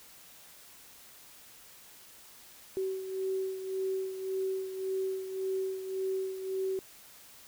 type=beating tone pair; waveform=sine; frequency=380.2 / 382 Hz; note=F#4 / G4; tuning=+47 / -45 cents; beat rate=1.8 Hz; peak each=-32 / -39 dBFS; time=2.77-6.79 s; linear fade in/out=0 ms; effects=white hiss -54 dBFS RMS until 7.47 s